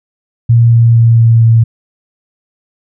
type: tone with pitch steps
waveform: sine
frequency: 117.1 / 116.36 / 115.62 / 114.89 / 114.16 Hz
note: A#2 / A#2 / A#2 / A#2 / A#2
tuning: +8 / -3 / -14 / -25 / -36 cents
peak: -3 dBFS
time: 0.49-1.64 s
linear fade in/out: 10 ms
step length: 230 ms
effects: none